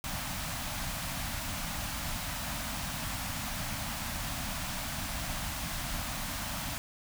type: band-stop noise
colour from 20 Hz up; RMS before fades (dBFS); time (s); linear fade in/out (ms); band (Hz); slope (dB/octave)
pink; -36; 0.04-6.78; 0; 280 to 600; 48
effects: none

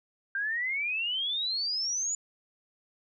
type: exponential sweep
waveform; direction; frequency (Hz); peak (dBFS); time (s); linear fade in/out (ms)
sine; up; 1568 to 7000; -28; 0.35-2.15; 2
effects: none

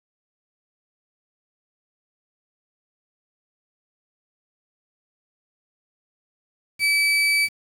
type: tone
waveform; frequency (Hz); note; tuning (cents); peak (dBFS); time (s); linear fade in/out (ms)
35% pulse; 2300; D7; -37; -15; 6.79-7.49; 50
effects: low-pass 11000 Hz 12 dB/octave + 7-bit

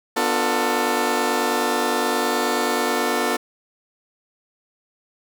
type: chord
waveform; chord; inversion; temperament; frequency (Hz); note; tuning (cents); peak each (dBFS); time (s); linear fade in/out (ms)
15% pulse; B half-diminished seventh; none; just; 246.9 / 296.3 / 355.6 / 444.5; B3 / D4 / F4 / A4; 0 / +15 / +31 / +18; -19 / -21 / -19 / -17; 0.16-3.37; 10
effects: none

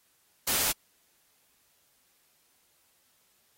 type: noise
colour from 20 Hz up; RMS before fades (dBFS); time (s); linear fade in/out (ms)
white; -27; 0.47-0.72; 5
effects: white hiss -68 dBFS RMS until 3.57 s + AAC 48 kbps

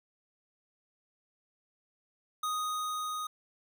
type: tone with level ramp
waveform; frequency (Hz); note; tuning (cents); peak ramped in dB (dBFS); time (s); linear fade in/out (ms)
square; 1244.5; D#6; 0; -31 to -35; 2.43-3.27; 5
effects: none

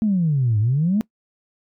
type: exponential two-way sweep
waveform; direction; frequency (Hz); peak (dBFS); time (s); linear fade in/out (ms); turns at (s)
sine; down then up; 225.2 to 102.3 to 225.2; -15; 0.02-1.01; 0; 0.59
effects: noise-tail reverb RT60 0.1 s tail -22 dB re dry + tanh soft clip ceiling -11 dBFS

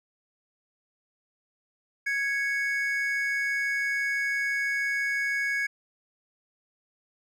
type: tone pair together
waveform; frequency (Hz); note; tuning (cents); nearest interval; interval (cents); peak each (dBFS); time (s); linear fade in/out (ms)
triangle; 1659.2 / 2217; G#6 / C#7; -2 / 0; perfect fourth; 502; -26 / -27; 2.06-5.67; 10
effects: none

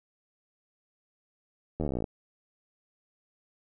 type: slowing click train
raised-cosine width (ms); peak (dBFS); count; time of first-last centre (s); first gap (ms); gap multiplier
2; -18; 17; 1.8-2.042; 12; 1.03
effects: none

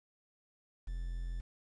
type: tone with quantisation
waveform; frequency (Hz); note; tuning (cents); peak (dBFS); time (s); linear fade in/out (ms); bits
triangle; 42.95; F1; -28; -34; 0.87-1.41; 10; 10
effects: resampled to 22050 Hz

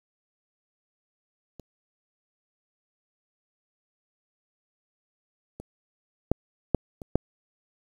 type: clicks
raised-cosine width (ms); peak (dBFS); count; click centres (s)
2; -29 / -25 / -7 / -6 / -25 / -7; 6; 1.597 / 5.6 / 6.316 / 6.747 / 7.018 / 7.156
effects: 8-bit

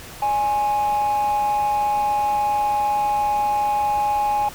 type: tone with amplitude modulation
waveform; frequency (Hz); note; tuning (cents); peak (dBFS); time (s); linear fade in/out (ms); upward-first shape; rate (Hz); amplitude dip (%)
sine; 830.6; G#5; 0; -13; 0.22-4.49; 5; sine; 244; 55
effects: tanh soft clip ceiling -15 dBFS + pink hiss -38 dBFS RMS until 4.54 s

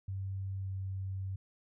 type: tone with pitch glide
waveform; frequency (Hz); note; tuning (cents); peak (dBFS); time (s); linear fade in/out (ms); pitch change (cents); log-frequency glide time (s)
sine; 96.5 to 95.72; G2 to G2; -27 to -41; -35; 0.08-1.36; 5; -14; 0.58-0.68
effects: none

